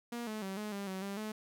sawtooth tone with pitch steps, 237.5 / 215.6 / 192.1 / 211.6 / 199.5 / 189.1 / 198.4 / 215.1 Hz, A#3 / A3 / G3 / G#3 / G3 / F#3 / G3 / A3, +33 / -35 / -35 / +33 / +31 / +38 / +21 / -39 cents, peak -34 dBFS, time 0.12-1.32 s, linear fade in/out 5 ms, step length 150 ms, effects none

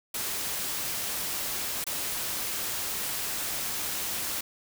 white noise with dropouts, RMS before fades -32 dBFS, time 0.14-4.41 s, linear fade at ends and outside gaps 5 ms, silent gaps 1.842-1.866 s, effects none

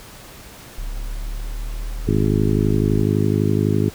triangle linear sweep, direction up, 34.53 to 42.31 Hz, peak -22 dBFS, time 0.78-3.03 s, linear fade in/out 0 ms
harmonic tone, 51.91 Hz, G#1, in tune, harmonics 2 / 3 / 4 / 5 / 6 / 7 / 8, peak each -20 / -22 / -23 / -24 / -25 / -25 / -26 dBFS, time 2.07-3.9 s, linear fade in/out 10 ms
effects pink hiss -41 dBFS RMS until 3.94 s

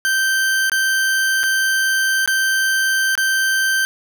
40% pulse tone with dropouts, 1559 Hz, G6, 10 cents flat, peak -14 dBFS, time 0.05-3.85 s, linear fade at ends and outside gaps 0 ms, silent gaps 0.697-0.718 / 1.432-1.437 / 2.26-2.276 / 3.153-3.177 s, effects none

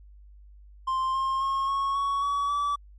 triangle tone with pitch steps, 1049 / 1065.5 / 1082.2 / 1099.2 / 1116.5 / 1134.1 / 1151.9 Hz, C6 / C6 / C#6 / C#6 / C#6 / C#6 / D6, +4 / +31 / -42 / -15 / +12 / +39 / -34 cents, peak -22 dBFS, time 0.87-2.76 s, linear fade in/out 10 ms, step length 270 ms, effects added 50 Hz sine -47 dBFS peak until 2.98 s + MP3 48 kbps

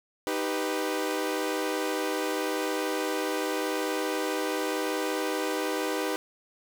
sawtooth chord, Eb augmented, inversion none, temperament equal with one note detuned, 311.1 / 392 / 496.7 Hz, Eb4 / G4 / B4, 0 / 0 / +10 cents, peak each -28 dBFS, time 0.27-6.16 s, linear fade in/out 0 ms, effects none

